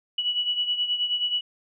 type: beating tone pair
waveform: sine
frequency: 2940 / 2949.4 Hz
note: F#7 / F#7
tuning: -12 / -6 cents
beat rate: 9.4 Hz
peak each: -24 / -30 dBFS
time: 0.18-1.41 s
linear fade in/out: 5 ms
effects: none